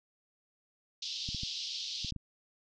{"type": "band-pass noise", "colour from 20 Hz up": "white", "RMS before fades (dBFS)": -39, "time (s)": [1.02, 2.11], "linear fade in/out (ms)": 5, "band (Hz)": [3000, 5400], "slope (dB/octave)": 48}
{"type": "clicks", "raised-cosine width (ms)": 5, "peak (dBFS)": -28, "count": 6, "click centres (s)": [1.289, 1.347, 1.434, 2.047, 2.123, 2.163]}
{"effects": []}